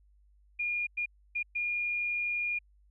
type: tone bursts at uneven times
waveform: sine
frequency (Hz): 2424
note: D#7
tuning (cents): -46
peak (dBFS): -29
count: 4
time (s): 0.59-0.87 / 0.97-1.06 / 1.35-1.43 / 1.55-2.59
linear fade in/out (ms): 10
effects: added 50 Hz sine -60 dBFS peak until 2.9 s